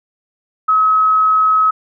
sine tone, 1280 Hz, D#6, 49 cents sharp, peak -9 dBFS, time 0.68-1.71 s, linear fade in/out 10 ms, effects none

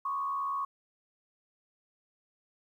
sine tone with frequency modulation, 1109 Hz, C#6, in tune, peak -30 dBFS, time 0.05-0.65 s, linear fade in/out 5 ms, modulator 75.3 Hz, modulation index 0.66, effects 11-bit

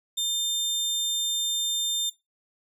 sawtooth tone, 3600 Hz, A7, 39 cents sharp, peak -22 dBFS, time 0.17-2.1 s, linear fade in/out 10 ms, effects noise-tail reverb RT60 0.2 s tail -18 dB re dry

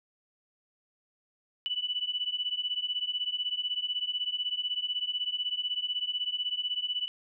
sine beating tone pair, 2960 / 2976 Hz, F#7 / F#7, 0 / +9 cents, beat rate 16 Hz, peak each -33 / -32 dBFS, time 1.66-7.08 s, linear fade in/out 0 ms, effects none

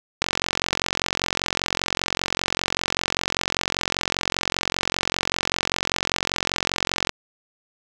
click train, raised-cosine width 0.2 ms, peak -3 dBFS, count 311, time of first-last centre 0.22-7.094 s, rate 45.1 Hz, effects 7-bit

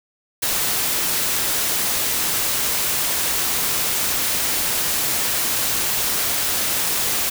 white noise, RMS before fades -21 dBFS, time 0.42-7.3 s, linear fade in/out 10 ms, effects none

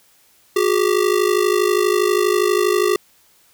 square ring-modulated tone, 389.6 Hz, G4, 11 cents flat, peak -12 dBFS, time 0.56-2.96 s, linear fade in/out 2 ms, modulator 26.2 Hz, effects white hiss -55 dBFS RMS until 3.53 s

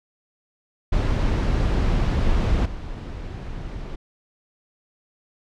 brown noise with level steps, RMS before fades -20 / -32 dBFS, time 0.92-3.96 s, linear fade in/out 10 ms, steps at 2.65 s, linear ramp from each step 10 ms, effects low-pass 5000 Hz 12 dB/octave

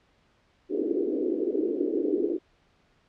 white band-pass noise, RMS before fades -27 dBFS, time 0.69-2.39 s, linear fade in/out 50 ms, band 290 to 420 Hz, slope 48 dB/octave, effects pink hiss -65 dBFS RMS until 3.08 s + low-pass 4000 Hz 12 dB/octave

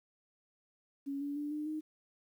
sine tone with pitch steps, 278.5 / 285.8 / 293.4 / 301.1 / 309 Hz, C#4 / D4 / D4 / D4 / D#4, +8 / -47 / -2 / +43 / -12 cents, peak -35 dBFS, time 1.06-1.81 s, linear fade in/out 20 ms, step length 150 ms, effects 11-bit

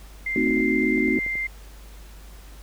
sine tone, 2093 Hz, C7, in tune, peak -24 dBFS, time 0.26-1.47 s, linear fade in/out 5 ms
sine chord, A diminished seventh, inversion none, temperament equal with one note detuned, 224.4 / 261.6 / 311.1 / 370 Hz, A3 / C4 / Eb4 / Gb4, +34 / 0 / 0 / 0 cents, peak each -26 / -24 / -25 / -26 dBFS, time 0.36-1.19 s, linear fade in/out 2 ms
clicks, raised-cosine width 2 ms, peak -26 dBFS, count 10, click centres 0.472 / 0.507 / 0.571 / 0.604 / 0.834 / 0.979 / 1.082 / 1.175 / 1.264 / 1.355 s
effects added 50 Hz sine -41 dBFS peak until 2.62 s + pink hiss -50 dBFS RMS until 2.62 s

